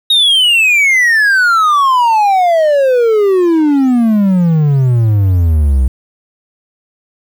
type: exponential sweep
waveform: triangle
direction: down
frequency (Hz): 3783 to 62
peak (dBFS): -5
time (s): 0.1-5.88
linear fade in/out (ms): 5
effects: 7-bit